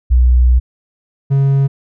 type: tone pair in turn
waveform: sine / triangle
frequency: 61.74 / 137.49 Hz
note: B1 / C#3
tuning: 0 / -14 cents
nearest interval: octave + major second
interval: 1386 cents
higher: second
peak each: -6 / -7 dBFS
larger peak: first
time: 0.1-0.6 / 1.3-1.68 s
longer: first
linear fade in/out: 20 ms
effects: none